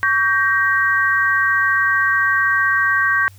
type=chord; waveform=sine; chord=G diminished; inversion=second; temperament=just; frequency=1128.9 / 1568 / 1881.6 Hz; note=Db6 / G6 / Bb6; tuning=+31 / 0 / +16 cents; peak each=-20 / -16 / -19 dBFS; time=0.03-3.28 s; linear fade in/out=0 ms; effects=added 97 Hz sine -41 dBFS peak until 3.38 s + white hiss -52 dBFS RMS until 3.38 s